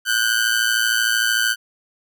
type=ring-modulated tone; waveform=sawtooth; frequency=1518 Hz; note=F#6; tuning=44 cents sharp; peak=-10 dBFS; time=0.05-1.56 s; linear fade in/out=50 ms; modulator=56.6 Hz; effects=none